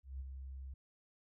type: tone with ADSR envelope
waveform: sine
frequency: 66.5 Hz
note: C2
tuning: 29 cents sharp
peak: -39 dBFS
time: 0.03-0.74 s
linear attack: 170 ms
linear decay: 29 ms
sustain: -5 dB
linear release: 6 ms
effects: none